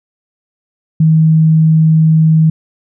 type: tone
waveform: sine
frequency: 158.9 Hz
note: D#3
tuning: 37 cents sharp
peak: -5 dBFS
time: 1-2.5 s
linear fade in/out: 5 ms
effects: none